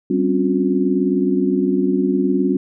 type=tone cluster; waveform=sine; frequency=193.9 / 261.6 / 281.1 / 359.6 Hz; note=G3 / C4 / C#4 / F#4; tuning=-19 / 0 / +24 / -49 cents; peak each=-20 dBFS; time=0.1-2.57 s; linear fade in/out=5 ms; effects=none